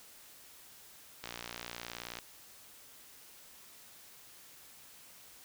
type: click train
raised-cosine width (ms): 0.2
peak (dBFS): -23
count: 57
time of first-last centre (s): 1.24-2.188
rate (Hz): 59.1
effects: white hiss -56 dBFS RMS until 5.44 s